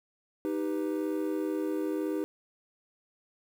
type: chord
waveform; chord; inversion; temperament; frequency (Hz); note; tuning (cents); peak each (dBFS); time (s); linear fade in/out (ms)
triangle; Eb augmented; none; equal; 311.1 / 392 / 493.9; Eb4 / G4 / B4; 0 / 0 / 0; -29 / -32 / -35; 0.45-2.24; 0
effects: 9-bit